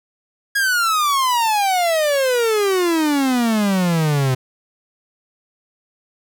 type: exponential sweep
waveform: 45% pulse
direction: down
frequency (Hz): 1661.2 to 126.7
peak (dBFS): -15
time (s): 0.55-4.35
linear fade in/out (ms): 10
effects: none